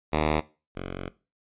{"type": "tone pair in turn", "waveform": "5% pulse", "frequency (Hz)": [76.9, 45.73], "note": ["D#2", "F#1"], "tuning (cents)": [-20, -20], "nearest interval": "major sixth", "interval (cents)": 900, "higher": "first", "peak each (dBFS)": [-11, -22], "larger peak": "first", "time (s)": [[0.12, 0.41], [0.75, 1.1]], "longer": "second", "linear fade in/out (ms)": 20, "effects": ["noise-tail reverb RT60 0.3 s tail -19 dB re dry", "resampled to 8000 Hz"]}